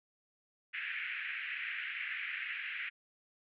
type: band-pass noise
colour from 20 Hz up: white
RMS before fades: -40 dBFS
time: 0.73-2.9 s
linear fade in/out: 20 ms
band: 1600 to 2600 Hz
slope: 48 dB/octave
effects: none